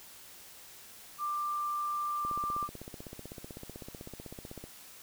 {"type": "tone", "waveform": "sine", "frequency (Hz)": 1185, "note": "D6", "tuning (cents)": 15, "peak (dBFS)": -31, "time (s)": [1.18, 2.69], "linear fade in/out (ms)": 50}
{"type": "click train", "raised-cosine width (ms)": 2, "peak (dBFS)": -30, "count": 39, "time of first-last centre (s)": [2.25, 4.64], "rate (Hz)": 15.9}
{"effects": ["white hiss -52 dBFS RMS until 5.02 s"]}